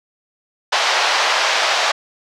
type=band-pass noise; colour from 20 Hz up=pink; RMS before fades=-17 dBFS; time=0.72-1.92 s; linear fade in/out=10 ms; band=640 to 5500 Hz; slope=24 dB/octave; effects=none